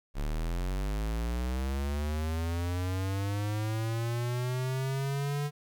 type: linear sweep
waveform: square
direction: up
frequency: 34.65 to 146.83 Hz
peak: -30 dBFS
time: 0.14-5.51 s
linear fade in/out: 50 ms
effects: 11-bit